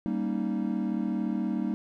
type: chord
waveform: triangle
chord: Eb dominant seventh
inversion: first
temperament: equal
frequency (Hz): 196 / 233.1 / 277.2 / 311.1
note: G3 / Bb3 / Db4 / Eb4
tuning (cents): 0 / 0 / 0 / 0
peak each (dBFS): -29 / -29 / -35 / -31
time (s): 0.06-1.74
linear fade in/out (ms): 0
effects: none